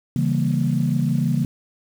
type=chord; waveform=sine; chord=C# diminished seventh; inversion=none; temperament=equal; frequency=138.59 / 164.81 / 196 / 233.1 Hz; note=C#3 / E3 / G3 / Bb3; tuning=0 / 0 / 0 / 0 cents; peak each=-21 / -22 / -26 / -23 dBFS; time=0.16-1.45 s; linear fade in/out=2 ms; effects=tanh soft clip ceiling -8 dBFS + 7-bit